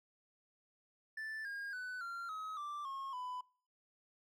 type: tone with pitch steps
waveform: triangle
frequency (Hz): 1760 / 1623.3 / 1497.2 / 1380.9 / 1273.6 / 1174.7 / 1083.4 / 999.2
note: A6 / G#6 / F#6 / F6 / D#6 / D6 / C#6 / B5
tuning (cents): 0 / -40 / +20 / -20 / +40 / 0 / -40 / +20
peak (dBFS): -39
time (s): 1.17-3.41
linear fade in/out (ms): 5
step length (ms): 280
effects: noise-tail reverb RT60 0.5 s tail -26 dB re dry